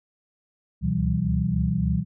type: tone cluster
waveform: sine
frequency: 70.2 / 73.9 / 124.4 / 165.5 / 191.8 Hz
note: C#2 / D2 / B2 / E3 / G3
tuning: +22 / +11 / +13 / +7 / -37 cents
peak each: -30 / -30 / -27 / -25 / -26 dBFS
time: 0.81-2.05 s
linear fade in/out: 50 ms
effects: none